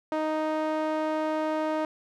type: tone with band-pass filter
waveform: sawtooth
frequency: 311.1 Hz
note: D#4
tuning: in tune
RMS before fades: -28 dBFS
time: 0.12-1.85 s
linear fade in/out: 2 ms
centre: 720 Hz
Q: 1.2
effects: none